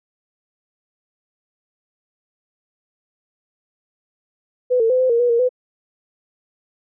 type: tone with pitch steps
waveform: sine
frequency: 500 / 451.6 / 509 / 514 / 467.4 / 485.9 / 467 / 503 Hz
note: B4 / A4 / C5 / C5 / A#4 / B4 / A#4 / B4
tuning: +21 / +45 / -48 / -31 / +5 / -28 / +3 / +32 cents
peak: -13 dBFS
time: 4.7-5.492 s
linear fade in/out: 20 ms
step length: 99 ms
effects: none